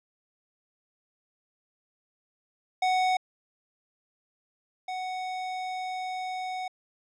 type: tone pair in turn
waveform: square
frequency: 742 / 742 Hz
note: F#5 / F#5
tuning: +5 / +5 cents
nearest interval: unison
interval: 0 cents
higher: neither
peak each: -23 / -32 dBFS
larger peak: first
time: 2.82-3.17 / 4.88-6.68 s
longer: second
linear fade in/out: 5 ms
effects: low-pass 5000 Hz 12 dB/octave